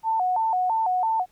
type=tone with vibrato; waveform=sine; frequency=809 Hz; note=G#5; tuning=46 cents flat; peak=-20 dBFS; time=0.03-1.26 s; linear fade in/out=50 ms; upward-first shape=square; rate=3 Hz; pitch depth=170 cents each way; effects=pink hiss -63 dBFS RMS until 1.31 s